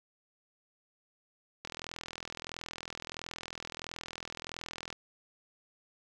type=click train; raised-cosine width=0.2 ms; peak=-22 dBFS; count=137; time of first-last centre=1.65-4.927 s; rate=41.5 Hz; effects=none